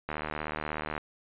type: click train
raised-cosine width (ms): 0.5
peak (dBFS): -18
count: 69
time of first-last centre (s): 0.09-0.979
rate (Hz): 76.5
effects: resampled to 8000 Hz